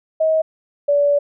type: tone pair in turn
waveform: sine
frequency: 635 / 575.5 Hz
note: D#5 / D5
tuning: +35 / -35 cents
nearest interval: major second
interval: 170 cents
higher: first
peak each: -13 / -12 dBFS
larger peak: second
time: 0.2-0.42 / 0.88-1.19 s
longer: second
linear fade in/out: 10 ms
effects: none